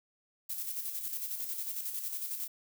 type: noise with tremolo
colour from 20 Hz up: violet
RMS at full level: -36 dBFS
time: 0.49-2.48 s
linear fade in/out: 10 ms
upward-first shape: square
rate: 11 Hz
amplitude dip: 45%
effects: none